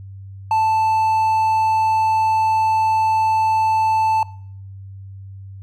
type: tone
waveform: triangle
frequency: 880 Hz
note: A5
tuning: in tune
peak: -12 dBFS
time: 0.51-4.23 s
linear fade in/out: 2 ms
effects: noise-tail reverb RT60 0.6 s tail -21 dB re dry + added 97 Hz sine -33 dBFS peak until 5.62 s